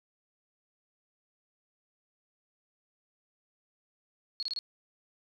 sine tone bursts, 4330 Hz, C#8, 41 cents flat, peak -31 dBFS, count 4, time 4.4-4.589 s, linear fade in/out 0 ms, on 27 ms, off 27 ms, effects none

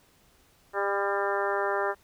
harmonic tone with a mistuned harmonic, 199.7 Hz, G3, 32 cents sharp, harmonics 2 / 3 / 4 / 5 / 6 / 7 / 8 / 9, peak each -30 / -32 / -33 / -34 / -35 / -35 / -36 / -37 dBFS, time 0.73-1.95 s, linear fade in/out 50 ms, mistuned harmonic 7, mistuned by -18 cents, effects pink hiss -62 dBFS RMS until 2.03 s

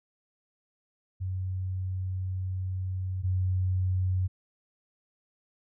sine tone pair in turn, 93.2 / 92.61 Hz, F#2 / F#2, +13 / +2 cents, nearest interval unison, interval 11 cents, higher first, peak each -29 / -24 dBFS, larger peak second, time 1.2-3.23 / 3.23-4.28 s, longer first, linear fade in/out 20 ms, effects none

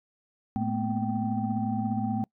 sine tone cluster, 110.7 / 215.2 / 232.1 / 246.8 / 777 Hz, A2 / A3 / A#3 / B3 / G5, +11 / -38 / -7 / -1 / -16 cents, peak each -33 / -29 / -34 / -33 / -33 dBFS, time 0.56-2.24 s, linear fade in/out 0 ms, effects noise-tail reverb RT60 0.1 s tail -26 dB re dry + tanh soft clip ceiling -16 dBFS

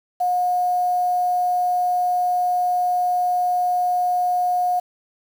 sine tone with quantisation, 720 Hz, F#5, 47 cents flat, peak -17 dBFS, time 0.2-4.8 s, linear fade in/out 10 ms, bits 7, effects none

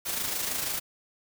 white noise with amplitude modulation, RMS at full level -29 dBFS, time 0.05-0.8 s, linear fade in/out 20 ms, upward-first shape sine, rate 26.2 Hz, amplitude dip 45%, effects none

